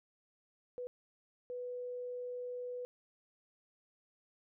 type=tone bursts at uneven times; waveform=sine; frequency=493.9 Hz; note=B4; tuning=in tune; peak=-39 dBFS; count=2; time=0.78-0.87 / 1.5-2.85 s; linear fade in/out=0 ms; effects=none